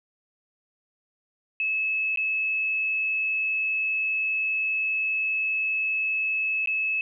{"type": "tone with dropouts", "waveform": "sine", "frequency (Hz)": 2595, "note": "E7", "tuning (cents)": -28, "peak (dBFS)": -23, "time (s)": [1.6, 7.01], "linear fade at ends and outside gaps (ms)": 1, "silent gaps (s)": [[2.16, 2.173], [6.659, 6.673]], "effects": []}